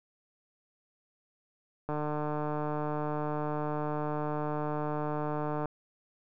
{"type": "click train", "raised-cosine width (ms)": 1, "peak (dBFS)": -20, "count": 566, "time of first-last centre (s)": [1.89, 5.657], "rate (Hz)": 150, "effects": []}